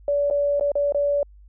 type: tone with dropouts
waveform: sine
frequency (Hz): 574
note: D5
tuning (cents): -40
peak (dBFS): -18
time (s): 0.08-1.23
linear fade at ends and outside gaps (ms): 2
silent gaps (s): 0.301-0.309 / 0.597-0.609 / 0.718-0.754 / 0.923-0.946
effects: added 50 Hz sine -45 dBFS peak until 1.48 s